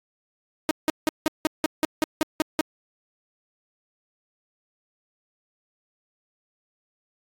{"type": "tone bursts", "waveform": "sawtooth", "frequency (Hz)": 311.6, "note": "D#4", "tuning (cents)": 3, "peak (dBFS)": -15, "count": 11, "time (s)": [0.69, 2.61], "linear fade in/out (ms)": 0, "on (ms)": 20, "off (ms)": 170, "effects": ["AAC 48 kbps"]}